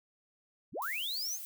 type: linear sweep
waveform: sine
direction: up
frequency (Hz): 62.4 to 6645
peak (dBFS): -34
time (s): 0.72-1.39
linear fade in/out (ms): 50
type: noise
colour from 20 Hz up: violet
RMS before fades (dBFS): -43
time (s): 0.82-1.45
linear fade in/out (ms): 0
effects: none